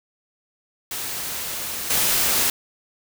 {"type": "noise with level steps", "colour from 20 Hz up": "white", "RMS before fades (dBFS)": [-29, -20], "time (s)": [0.91, 2.5], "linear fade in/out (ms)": 2, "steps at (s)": 1.9, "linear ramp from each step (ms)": 5, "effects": []}